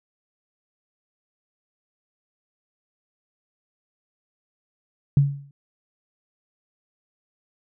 sine tone with exponential decay, 140.8 Hz, C#3, 27 cents sharp, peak -10 dBFS, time 5.17-5.51 s, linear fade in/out 2 ms, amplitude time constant 73 ms, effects none

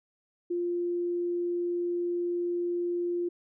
sine tone, 349.2 Hz, F4, in tune, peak -27 dBFS, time 0.5-3.29 s, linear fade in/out 10 ms, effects none

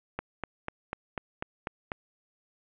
click train, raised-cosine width 0.5 ms, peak -17 dBFS, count 8, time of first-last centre 0.19-1.918 s, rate 4.05 Hz, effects resampled to 8000 Hz + 9-bit

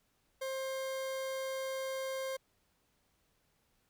40% pulse tone, 530 Hz, C5, 22 cents sharp, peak -35 dBFS, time 0.41-2.37 s, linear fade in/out 10 ms, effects pink hiss -75 dBFS RMS until 3.89 s

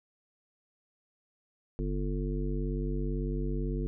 harmonic tone, 49 Hz, G1, in tune, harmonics 1 / 3 / 5 / 7 / 9, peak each -31 / -36 / -38 / -39 / -41 dBFS, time 1.79-3.87 s, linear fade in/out 0 ms, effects none

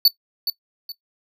square tone with echo, 4490 Hz, C#8, 21 cents sharp, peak -10 dBFS, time 0.05-0.08 s, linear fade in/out 2 ms, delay 420 ms, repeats 2, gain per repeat -10 dB, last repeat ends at 0.92 s, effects noise-tail reverb RT60 0.1 s tail -18 dB re dry

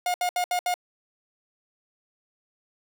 45% pulse tone bursts, 716 Hz, F5, 43 cents sharp, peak -23 dBFS, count 5, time 0.06-0.741 s, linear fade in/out 2 ms, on 81 ms, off 69 ms, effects none

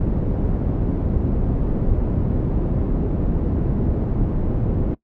pink low-pass noise, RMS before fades -20 dBFS, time 0-4.95 s, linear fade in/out 10 ms, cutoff 320 Hz, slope 12 dB/octave, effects noise-tail reverb RT60 0.1 s tail -20 dB re dry

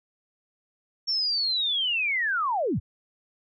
sine linear sweep, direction down, 5500 to 52.3 Hz, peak -23 dBFS, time 1.07-2.8 s, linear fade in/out 20 ms, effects none

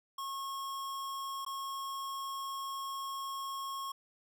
square tone with dropouts, 1089 Hz, C#6, 31 cents flat, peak -38 dBFS, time 0.18-3.92 s, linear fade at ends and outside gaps 5 ms, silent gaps 1.45-1.463 s, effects none

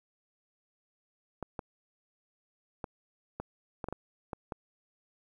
clicks, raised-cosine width 1 ms, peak -22 dBFS, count 9, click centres 1.427 / 1.592 / 2.842 / 3.4 / 3.842 / 3.886 / 3.926 / 4.332 / 4.522 s, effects 10-bit

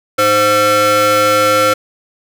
45% pulse ring-modulated tone, 415.3 Hz, G#4, in tune, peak -6 dBFS, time 0.18-1.74 s, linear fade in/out 10 ms, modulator 938 Hz, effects none

